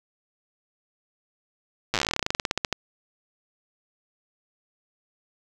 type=slowing click train; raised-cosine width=0.2 ms; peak=-6 dBFS; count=26; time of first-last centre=1.94-2.727 s; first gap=8 ms; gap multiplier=1.1; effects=none